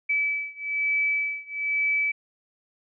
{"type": "beating tone pair", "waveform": "sine", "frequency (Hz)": [2300, 2301.1], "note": ["D7", "D7"], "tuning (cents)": [-37, -36], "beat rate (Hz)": 1.1, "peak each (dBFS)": [-26, -27], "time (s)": [0.09, 2.12], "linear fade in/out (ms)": 10, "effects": []}